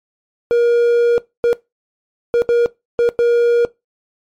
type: tone bursts at uneven times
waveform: triangle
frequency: 474 Hz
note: A#4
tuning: 29 cents sharp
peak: -8 dBFS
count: 6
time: 0.51-1.18 / 1.44-1.53 / 2.34-2.42 / 2.49-2.66 / 2.99-3.09 / 3.19-3.65 s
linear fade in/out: 0 ms
effects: noise-tail reverb RT60 0.2 s tail -20 dB re dry + MP3 64 kbps